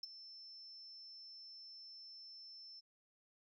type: tone with ADSR envelope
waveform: sine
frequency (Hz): 5320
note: E8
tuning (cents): +15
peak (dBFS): -37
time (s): 0.03-2.81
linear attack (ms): 4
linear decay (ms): 18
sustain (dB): -15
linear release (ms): 22
effects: tanh soft clip ceiling -39 dBFS